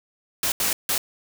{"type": "noise bursts at uneven times", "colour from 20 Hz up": "white", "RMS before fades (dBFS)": -23, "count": 3, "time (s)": [[0.43, 0.52], [0.6, 0.73], [0.89, 0.98]], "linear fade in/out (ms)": 2, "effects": []}